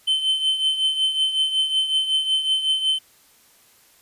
triangle tone with tremolo, 3074 Hz, G7, 35 cents flat, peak -14 dBFS, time 0.07-2.99 s, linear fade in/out 10 ms, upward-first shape triangle, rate 5.4 Hz, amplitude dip 70%, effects white hiss -55 dBFS RMS until 4.01 s + resampled to 32000 Hz

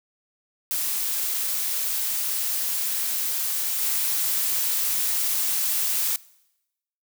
blue noise with level steps, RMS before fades -26 / -24 dBFS, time 0.71-6.16 s, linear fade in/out 0 ms, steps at 3.8 s, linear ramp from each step 20 ms, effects noise-tail reverb RT60 0.9 s tail -22 dB re dry

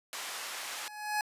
pink band-pass noise, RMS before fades -40 dBFS, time 0.13-0.88 s, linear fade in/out 0 ms, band 960 to 12000 Hz, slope 12 dB/octave
25% pulse tone with exponential growth, 843 Hz, G#5, 26 cents sharp, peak -23 dBFS, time 0.56-1.21 s, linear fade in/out 2 ms, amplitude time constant 140 ms
effects resampled to 32000 Hz

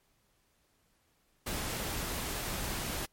pink noise, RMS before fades -36 dBFS, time 1.46-3.06 s, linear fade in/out 10 ms, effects pink hiss -72 dBFS RMS until 3.12 s + MP3 64 kbps

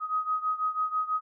sine beating tone pair, 1256 / 1262.1 Hz, D#6 / D#6, +16 / +24 cents, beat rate 6.1 Hz, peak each -28 / -31 dBFS, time 0-1.21 s, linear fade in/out 50 ms, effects none

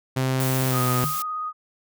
sawtooth tone with pitch glide, 130.81 to 125.7 Hz, C3 to B2, 0 to +31 cents, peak -17 dBFS, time 0.16-1.05 s, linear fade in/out 10 ms, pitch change -69 cents, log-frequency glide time 0.66-0.83 s
blue noise, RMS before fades -30 dBFS, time 0.4-1.22 s, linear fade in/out 0 ms
sine tone with vibrato, 1244.5 Hz, D#6, in tune, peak -26 dBFS, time 0.71-1.53 s, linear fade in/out 50 ms, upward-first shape sine, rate 17 Hz, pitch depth 13 cents each way
sine tone with exponential decay, 146.3 Hz, D3, 6 cents flat, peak -20 dBFS, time 1.04-1.22 s, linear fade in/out 0 ms, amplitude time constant 38 ms
effects none

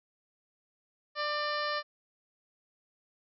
harmonic tone with a mistuned harmonic, 593 Hz, D5, 17 cents sharp, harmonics 1 / 2 / 3 / 4 / 5 / 6 / 7 / 8 / 9, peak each -36 / -34 / -36 / -45 / -44 / -47 / -42 / -43 / -46 dBFS, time 1.15-1.83 s, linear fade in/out 50 ms, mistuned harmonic 3, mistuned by +16 cents, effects none

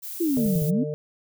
violet noise, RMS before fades -35 dBFS, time 0.02-0.71 s, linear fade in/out 20 ms
sine exponential two-way sweep, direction down then up, 356.4 to 144.5 to 277.7 Hz, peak -20 dBFS, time 0.2-0.84 s, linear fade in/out 10 ms, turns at 0.65 s
harmonic tone, 150.2 Hz, D3, 39 cents sharp, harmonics 1 / 3 / 4, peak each -30 / -30 / -35 dBFS, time 0.37-0.94 s, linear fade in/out 0 ms
clicks, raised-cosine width 5 ms, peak -25 dBFS, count 3, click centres 0.461 / 0.557 / 0.62 s
effects none

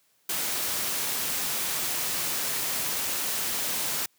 white noise, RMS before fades -29 dBFS, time 0.29-4.06 s, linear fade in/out 5 ms, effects white hiss -67 dBFS RMS until 4.18 s + high-pass 100 Hz 12 dB/octave

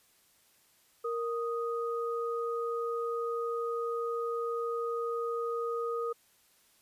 sine tone pair together, 466.2 / 1244.5 Hz, A#4 / D#6, 0 / 0 cents, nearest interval octave + perfect fourth, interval 1700 cents, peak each -32 / -36 dBFS, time 1.04-6.13 s, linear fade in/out 10 ms, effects white hiss -66 dBFS RMS until 6.81 s + resampled to 32000 Hz

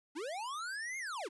square linear two-way sweep, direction up then down, 267.5 to 2166 to 267.5 Hz, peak -39 dBFS, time 0.15-1.29 s, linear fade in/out 20 ms, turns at 0.98 s, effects resampled to 24000 Hz + 12-bit

